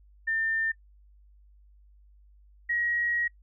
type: tone pair in turn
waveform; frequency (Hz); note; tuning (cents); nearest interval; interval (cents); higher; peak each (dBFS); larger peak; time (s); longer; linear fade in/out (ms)
sine; 1800 / 1898.3; A6 / A#6; +39 / +31; minor second; 92; second; -25; neither; 0.27-0.72 / 2.69-3.28; second; 10
effects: noise-tail reverb RT60 0.1 s tail -25 dB re dry + added 50 Hz sine -54 dBFS peak until 3.42 s